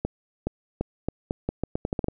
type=accelerating click train; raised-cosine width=2 ms; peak=-12 dBFS; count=13; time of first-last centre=0.05-2.084 s; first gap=420 ms; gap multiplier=0.81; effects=none